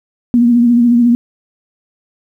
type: tone with vibrato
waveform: sine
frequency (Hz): 238.7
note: A#3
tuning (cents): +41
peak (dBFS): -6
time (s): 0.34-1.15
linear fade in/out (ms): 0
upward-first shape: triangle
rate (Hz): 14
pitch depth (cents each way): 52
effects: 8-bit